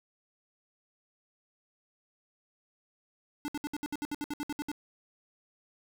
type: tone bursts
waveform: square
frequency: 293.7 Hz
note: D4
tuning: in tune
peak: -33 dBFS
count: 14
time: 3.45-4.716 s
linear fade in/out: 0 ms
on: 31 ms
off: 64 ms
effects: none